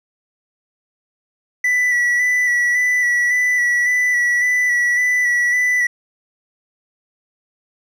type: tone with vibrato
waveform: triangle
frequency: 1964 Hz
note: B6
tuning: 10 cents flat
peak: -12 dBFS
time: 1.64-5.87 s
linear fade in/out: 5 ms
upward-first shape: square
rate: 1.8 Hz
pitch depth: 20 cents each way
effects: none